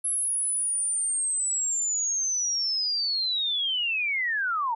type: linear sweep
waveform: sine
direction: down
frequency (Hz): 11000 to 877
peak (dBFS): -24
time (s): 0.04-4.75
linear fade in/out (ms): 10
effects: none